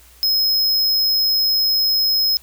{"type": "tone", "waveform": "square", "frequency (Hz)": 5130, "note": "E8", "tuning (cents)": -48, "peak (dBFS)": -15, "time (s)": [0.23, 2.37], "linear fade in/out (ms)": 0, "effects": ["added 60 Hz sine -49 dBFS peak until 2.42 s", "white hiss -49 dBFS RMS until 2.42 s"]}